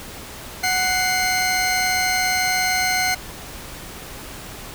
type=tone pair together; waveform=20% pulse; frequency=740 / 2093 Hz; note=F#5 / C7; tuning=0 / 0 cents; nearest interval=octave + tritone; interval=1800 cents; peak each=-16 dBFS; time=0.63-3.15 s; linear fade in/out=10 ms; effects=pink hiss -36 dBFS RMS until 4.74 s